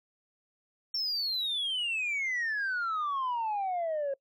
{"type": "exponential sweep", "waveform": "sine", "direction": "down", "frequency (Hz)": [5480, 540], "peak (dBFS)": -27, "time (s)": [0.94, 4.14], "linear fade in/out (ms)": 5, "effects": ["noise-tail reverb RT60 0.1 s tail -25 dB re dry", "tanh soft clip ceiling -27 dBFS"]}